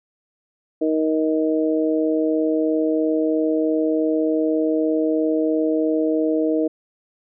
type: harmonic tone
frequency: 157.2 Hz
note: D#3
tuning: 18 cents sharp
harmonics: 2 / 3 / 4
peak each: -19 / -22 / -25 dBFS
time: 0.81-6.68 s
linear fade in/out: 10 ms
effects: none